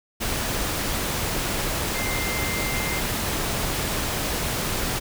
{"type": "tone in noise", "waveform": "sine", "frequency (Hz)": 2093, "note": "C7", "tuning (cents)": 0, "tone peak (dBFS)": -30, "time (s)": [1.94, 3.01], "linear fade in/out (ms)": 20, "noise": "pink", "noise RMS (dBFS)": -26, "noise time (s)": [0.2, 5], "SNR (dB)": -7, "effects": []}